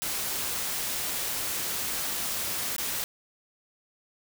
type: noise with dropouts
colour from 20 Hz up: white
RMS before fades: -31 dBFS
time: 0.02-3.04 s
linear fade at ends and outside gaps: 0 ms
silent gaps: 2.764-2.782 s
effects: none